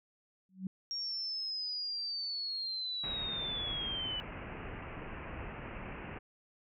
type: tone with exponential growth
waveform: sine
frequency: 188.3 Hz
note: F#3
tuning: 31 cents sharp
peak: -31 dBFS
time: 0.49-0.67 s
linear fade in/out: 2 ms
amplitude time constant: 38 ms
type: linear sweep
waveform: sine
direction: down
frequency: 5588 to 2960 Hz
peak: -35 dBFS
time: 0.91-4.2 s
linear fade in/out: 0 ms
type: low-pass noise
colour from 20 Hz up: pink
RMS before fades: -44 dBFS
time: 3.03-6.19 s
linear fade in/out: 10 ms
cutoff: 2800 Hz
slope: 96 dB/octave
effects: none